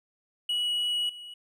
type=tone with level steps; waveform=triangle; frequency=2924 Hz; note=F#7; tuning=21 cents flat; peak=-24 / -39 dBFS; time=0.49-1.34 s; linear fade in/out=5 ms; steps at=1.09 s; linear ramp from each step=5 ms; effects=none